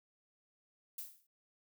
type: noise with exponential decay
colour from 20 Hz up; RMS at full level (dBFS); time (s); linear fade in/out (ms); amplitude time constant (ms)
violet; -40; 0.98-1.27; 5; 62
effects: none